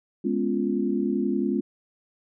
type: chord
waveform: sine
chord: C# dominant seventh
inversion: second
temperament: equal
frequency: 207.7 / 246.9 / 277.2 / 349.2 Hz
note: G#3 / B3 / C#4 / E#4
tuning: 0 / 0 / 0 / 0 cents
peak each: -27 / -28 / -28 / -28 dBFS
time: 0.24-1.61 s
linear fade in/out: 10 ms
effects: none